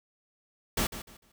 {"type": "noise with echo", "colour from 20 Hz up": "pink", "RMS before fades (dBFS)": -28, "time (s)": [0.77, 0.87], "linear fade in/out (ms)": 5, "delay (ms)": 150, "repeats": 3, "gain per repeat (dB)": -12, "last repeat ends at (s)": 1.32, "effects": []}